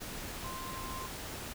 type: tone in noise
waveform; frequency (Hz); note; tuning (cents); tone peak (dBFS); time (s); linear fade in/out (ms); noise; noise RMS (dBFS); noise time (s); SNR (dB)
sine; 1046.5; C6; 0; -42; 0.43-1.08; 20; pink; -42; 0-1.54; -3
effects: none